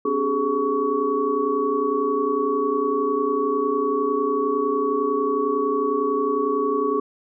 sine tone cluster, 256.3 / 285.1 / 391.5 / 422.5 / 1124 Hz, C4 / C#4 / G4 / G#4 / C#6, -36 / +49 / -2 / +30 / +24 cents, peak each -31 / -27 / -28 / -22 / -25 dBFS, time 0.05-7 s, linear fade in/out 5 ms, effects none

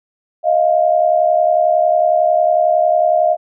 sine tone pair together, 627.5 / 698.5 Hz, D#5 / F5, +15 / 0 cents, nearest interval major second, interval 185 cents, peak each -13 dBFS, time 0.43-3.37 s, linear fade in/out 50 ms, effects none

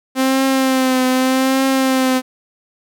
sawtooth tone with vibrato, 261.6 Hz, C4, in tune, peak -9 dBFS, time 0.15-2.22 s, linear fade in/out 50 ms, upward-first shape triangle, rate 0.83 Hz, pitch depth 41 cents each way, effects none

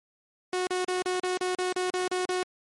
sawtooth tone bursts, 365.7 Hz, F#4, 20 cents flat, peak -22 dBFS, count 11, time 0.53-2.43 s, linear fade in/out 2 ms, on 140 ms, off 36 ms, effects MP3 48 kbps

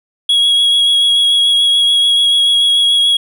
triangle tone with vibrato, 3322 Hz, G#7, in tune, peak -7 dBFS, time 0.29-3.17 s, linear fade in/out 5 ms, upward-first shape triangle, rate 6.9 Hz, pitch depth 17 cents each way, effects none

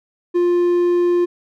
triangle tone, 351 Hz, F4, 9 cents sharp, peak -11 dBFS, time 0.34-1.26 s, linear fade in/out 20 ms, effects none

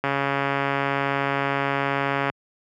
click train, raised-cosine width 0.5 ms, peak -8 dBFS, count 315, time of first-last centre 0.04-2.299 s, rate 139 Hz, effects high-pass 100 Hz 12 dB/octave

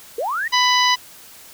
sine linear sweep, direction up, 413 to 1925 Hz, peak -20 dBFS, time 0.18-0.48 s, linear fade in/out 5 ms
harmonic tone, 994 Hz, B5, 11 cents sharp, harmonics 1 / 2 / 3 / 4 / 5 / 6, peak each -17 / -20 / -21 / -23 / -23 / -28 dBFS, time 0.52-0.96 s, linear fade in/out 20 ms
effects white hiss -43 dBFS RMS until 1.53 s

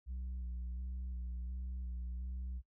sine tone with vibrato, 61.74 Hz, B1, in tune, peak -36 dBFS, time 0.06-2.62 s, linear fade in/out 50 ms, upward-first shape square, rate 1.4 Hz, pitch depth 28 cents each way, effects noise-tail reverb RT60 0.1 s tail -20 dB re dry + tanh soft clip ceiling -38 dBFS

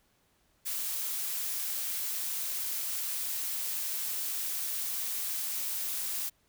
blue noise, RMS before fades -34 dBFS, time 0.65-6.3 s, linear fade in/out 20 ms, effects pink hiss -70 dBFS RMS until 6.48 s

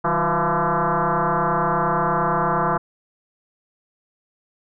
sine tone with frequency modulation, 154.3 Hz, D#3, 14 cents flat, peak -17 dBFS, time 0.04-2.78 s, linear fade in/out 10 ms, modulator 170 Hz, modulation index 7.4, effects none

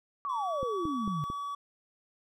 sine exponential sweep, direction down, 1170 to 141.4 Hz, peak -31 dBFS, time 0.25-1.24 s, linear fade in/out 0 ms
triangle tone, 1139 Hz, C#6, 47 cents sharp, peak -32 dBFS, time 0.29-1.55 s, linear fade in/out 5 ms
click train, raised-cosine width 3 ms, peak -25 dBFS, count 4, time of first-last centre 0.63-1.301 s, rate 4.47 Hz
effects none

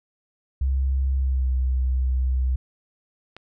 sine tone with pitch glide, 66.6 to 64.07 Hz, C2 to C2, +31 to -36 cents, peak -19 dBFS, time 0.61-2.56 s, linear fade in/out 5 ms, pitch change -67 cents, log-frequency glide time 1.17-1.51 s
click, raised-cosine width 0.3 ms, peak -24 dBFS, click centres 3.366 s
effects none

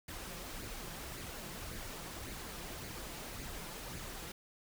pink noise with flanger, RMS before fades -45 dBFS, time 0.08-4.32 s, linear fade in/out 5 ms, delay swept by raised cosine 0.44 to 5.94 ms, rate 1.8 Hz, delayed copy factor +0.5, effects none

